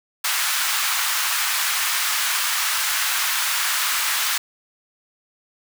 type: high-pass noise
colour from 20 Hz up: pink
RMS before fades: -22 dBFS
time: 0.24-4.38 s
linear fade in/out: 5 ms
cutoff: 1100 Hz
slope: 24 dB/octave
effects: none